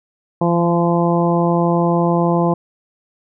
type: harmonic tone with a mistuned harmonic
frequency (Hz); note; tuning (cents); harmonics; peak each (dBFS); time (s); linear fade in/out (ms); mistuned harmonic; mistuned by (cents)
171.6; F3; -30; 1 / 2 / 3 / 4 / 5 / 6; -16 / -19 / -21 / -22 / -23 / -24; 0.41-2.54; 5; 1; -17
effects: none